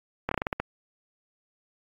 slowing click train, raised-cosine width 0.5 ms, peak -12 dBFS, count 8, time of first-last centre 0.29-0.6 s, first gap 24 ms, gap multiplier 1.2, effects AAC 32 kbps

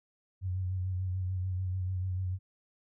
sine tone with vibrato, 92.5 Hz, F#2, in tune, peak -30 dBFS, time 0.41-2.39 s, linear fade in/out 50 ms, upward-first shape sine, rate 6.8 Hz, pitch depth 36 cents each way, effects none

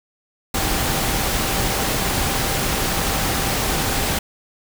sine tone in noise, 784 Hz, G5, in tune, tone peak -32 dBFS, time 0.54-4.19 s, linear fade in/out 5 ms, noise pink, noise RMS -21 dBFS, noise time 0.54-4.19 s, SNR -14 dB, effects none

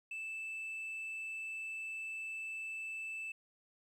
sine tone, 2637 Hz, E7, in tune, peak -37 dBFS, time 0.11-3.32 s, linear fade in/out 5 ms, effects tanh soft clip ceiling -39 dBFS + 12-bit

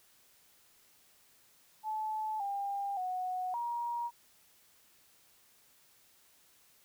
sine tone with pitch steps, 866 / 799 / 736 / 948 Hz, A5 / G5 / F#5 / A#5, -28 / +33 / -9 / +29 cents, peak -33 dBFS, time 1.83-4.11 s, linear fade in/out 50 ms, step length 570 ms, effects white hiss -65 dBFS RMS until 6.84 s

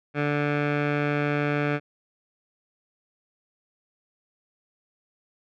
15% pulse tone with low-pass filter, 146.3 Hz, D3, 6 cents flat, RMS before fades -25 dBFS, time 0.14-1.8 s, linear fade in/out 50 ms, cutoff 2100 Hz, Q 2.4, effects none

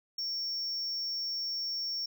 triangle tone, 5480 Hz, F8, 34 cents flat, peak -31 dBFS, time 0.18-2.06 s, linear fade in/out 5 ms, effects none

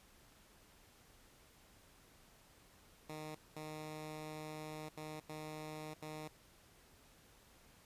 10% pulse tone bursts at uneven times, 154.3 Hz, D#3, 14 cents flat, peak -37 dBFS, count 5, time 3.09-3.35 / 3.56-4.89 / 4.97-5.2 / 5.29-5.94 / 6.02-6.28 s, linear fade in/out 5 ms, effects pink hiss -65 dBFS RMS until 7.85 s + resampled to 32000 Hz

